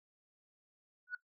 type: tone with exponential growth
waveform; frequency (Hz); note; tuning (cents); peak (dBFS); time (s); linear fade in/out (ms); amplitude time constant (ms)
sine; 1470; F#6; -12; -32; 1.07-1.15; 5; 17
effects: noise-tail reverb RT60 0.1 s tail -17 dB re dry + tanh soft clip ceiling -32 dBFS